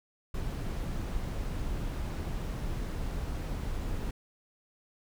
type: noise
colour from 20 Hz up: brown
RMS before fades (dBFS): -34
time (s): 0.34-4.11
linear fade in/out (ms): 5
effects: none